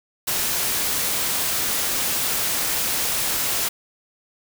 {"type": "noise", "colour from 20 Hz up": "white", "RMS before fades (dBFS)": -23, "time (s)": [0.27, 3.69], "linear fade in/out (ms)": 10, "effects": []}